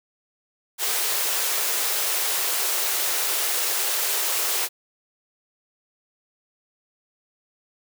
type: high-pass noise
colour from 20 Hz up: white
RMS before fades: -24 dBFS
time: 0.78-4.69 s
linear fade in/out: 50 ms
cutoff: 350 Hz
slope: 96 dB/octave
effects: none